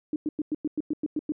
sine tone bursts, 303.3 Hz, D#4, 44 cents flat, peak -24 dBFS, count 10, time 0.13-1.321 s, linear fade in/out 2 ms, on 30 ms, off 99 ms, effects none

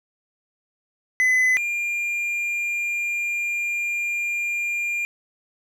triangle tone pair in turn, 2018 / 2400 Hz, B6 / D7, +37 / +37 cents, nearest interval minor third, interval 300 cents, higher second, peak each -14 / -21 dBFS, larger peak first, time 1.2-1.57 / 1.57-5.05 s, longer second, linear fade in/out 0 ms, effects none

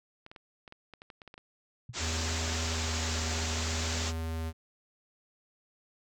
clicks, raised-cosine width 0.3 ms, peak -31 dBFS, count 12, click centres 0.264 / 0.315 / 0.362 / 0.678 / 0.724 / 0.937 / 1.019 / 1.102 / 1.218 / 1.277 / 1.341 / 1.379 s
sine tone with exponential decay, 120.4 Hz, B2, 44 cents flat, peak -35 dBFS, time 1.89-1.97 s, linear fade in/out 5 ms, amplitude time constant 17 ms
white low-pass noise, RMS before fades -36 dBFS, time 1.93-4.13 s, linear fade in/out 50 ms, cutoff 7600 Hz, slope 96 dB/octave
square tone with vibrato, 80.8 Hz, E2, 34 cents flat, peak -33 dBFS, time 1.98-4.53 s, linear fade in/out 50 ms, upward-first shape sine, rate 0.59 Hz, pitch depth 11 cents each way
effects none

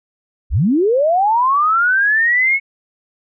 sine linear sweep, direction up, 36.8 to 2217 Hz, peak -11 dBFS, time 0.5-2.6 s, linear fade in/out 50 ms, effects none

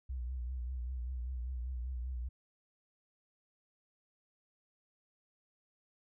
sine tone with vibrato, 62.3 Hz, B1, 16 cents sharp, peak -36 dBFS, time 0.09-2.29 s, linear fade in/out 10 ms, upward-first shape triangle, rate 5.1 Hz, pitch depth 95 cents each way, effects none

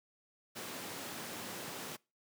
pink high-pass noise, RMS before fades -44 dBFS, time 0.55-1.97 s, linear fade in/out 20 ms, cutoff 160 Hz, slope 12 dB/octave, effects noise-tail reverb RT60 0.3 s tail -25 dB re dry + high-pass 100 Hz 12 dB/octave

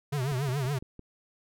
square tone with vibrato, 135.4 Hz, C#3, 40 cents flat, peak -28 dBFS, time 0.12-0.79 s, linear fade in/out 10 ms, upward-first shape triangle, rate 7.1 Hz, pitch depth 180 cents each way
click train, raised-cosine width 3 ms, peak -31 dBFS, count 5, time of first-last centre 0.32-0.993 s, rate 5.94 Hz
effects none

